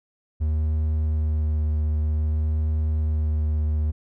triangle tone with vibrato, 76.9 Hz, D#2, 20 cents flat, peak -18 dBFS, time 0.4-3.92 s, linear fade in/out 20 ms, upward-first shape sine, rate 0.53 Hz, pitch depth 14 cents each way, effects none

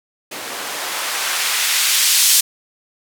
blue noise with band-pass filter sweep, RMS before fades -18 dBFS, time 0.31-2.41 s, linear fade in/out 10 ms, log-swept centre 340 to 5000 Hz, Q 0.7, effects none

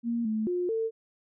sine tone with pitch steps, 234.3 / 217.8 / 356.7 / 448.9 Hz, A#3 / A3 / F4 / A4, +9 / -17 / +37 / +35 cents, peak -26 dBFS, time 0.03-0.91 s, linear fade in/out 50 ms, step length 220 ms, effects none

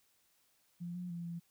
sine tone with pitch steps, 173.4 / 178.6 / 171.3 / 170.1 Hz, F3 / F3 / F3 / F3, -12 / +39 / -33 / -45 cents, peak -39 dBFS, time 0.8-1.4 s, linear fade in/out 20 ms, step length 150 ms, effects white hiss -73 dBFS RMS until 1.5 s

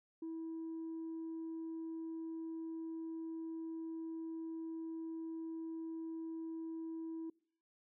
sine tone, 325.7 Hz, E4, 21 cents flat, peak -39 dBFS, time 0.22-7.3 s, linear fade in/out 5 ms, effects noise-tail reverb RT60 0.6 s tail -26 dB re dry + tanh soft clip ceiling -39 dBFS

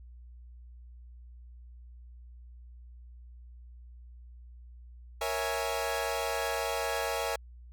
sawtooth chord, A# half-diminished seventh, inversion none, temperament equal, 466.2 / 554.4 / 659.3 / 830.6 Hz, A#4 / C#5 / E5 / G#5, 0 / 0 / 0 / 0 cents, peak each -32 dBFS, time 5.21-7.36 s, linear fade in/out 5 ms, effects added 60 Hz sine -47 dBFS peak until 7.72 s

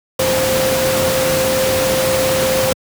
sine tone in noise, 523 Hz, C5, 1 cent flat, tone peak -15 dBFS, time 0.19-2.73 s, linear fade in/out 5 ms, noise pink, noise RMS -18 dBFS, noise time 0.19-2.73 s, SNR 0 dB, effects high-pass 100 Hz 12 dB/octave

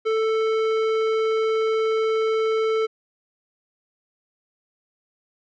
sine tone with tanh clipping, 441.7 Hz, A4, 7 cents sharp, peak -21 dBFS, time 0.05-2.87 s, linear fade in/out 20 ms, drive 15 dB, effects none

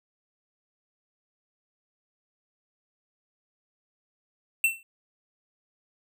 square tone with exponential decay, 2690 Hz, E7, 34 cents sharp, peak -17 dBFS, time 4.64-4.83 s, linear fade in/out 2 ms, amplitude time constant 40 ms, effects none

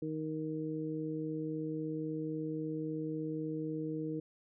harmonic tone, 156.3 Hz, D#3, 8 cents sharp, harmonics 1 / 2 / 3, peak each -41 / -37 / -41 dBFS, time 0.02-4.2 s, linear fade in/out 5 ms, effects none

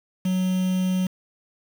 triangle tone with quantisation, 185 Hz, F#3, in tune, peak -18 dBFS, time 0.25-1.07 s, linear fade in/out 5 ms, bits 6, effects none

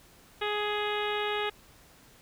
harmonic tone, 417.4 Hz, G#4, 9 cents sharp, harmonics 1 / 2 / 3 / 4 / 5 / 6 / 7 / 8 / 9, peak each -32 / -35 / -37 / -38 / -39 / -40 / -40 / -41 / -42 dBFS, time 0.41-1.5 s, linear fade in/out 10 ms, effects pink hiss -57 dBFS RMS until 2.21 s

